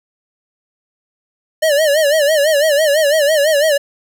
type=tone with vibrato; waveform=square; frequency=600 Hz; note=D5; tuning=37 cents sharp; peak=-11 dBFS; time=1.62-3.78 s; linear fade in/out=10 ms; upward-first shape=sine; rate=6 Hz; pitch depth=120 cents each way; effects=none